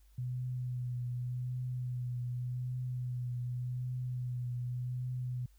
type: tone with vibrato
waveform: sine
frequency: 124.4 Hz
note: B2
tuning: 13 cents sharp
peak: -34 dBFS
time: 0.18-5.46 s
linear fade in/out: 5 ms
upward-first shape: triangle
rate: 0.86 Hz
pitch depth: 27 cents each way
effects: added 50 Hz sine -59 dBFS peak until 5.58 s + white hiss -73 dBFS RMS until 5.58 s